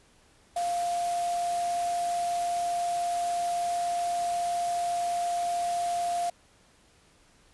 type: tone in noise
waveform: sine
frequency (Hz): 698.5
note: F5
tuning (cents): 0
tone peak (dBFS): -26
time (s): 0.56-6.3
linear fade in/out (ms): 5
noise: white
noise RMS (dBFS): -40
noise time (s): 0.56-6.3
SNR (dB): +11
effects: pink hiss -61 dBFS RMS until 7.53 s + resampled to 24000 Hz